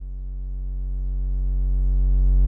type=tone with level ramp; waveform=triangle; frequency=46.25 Hz; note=F#1; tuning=in tune; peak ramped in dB=-27 to -10 dBFS; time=0-2.47 s; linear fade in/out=20 ms; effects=none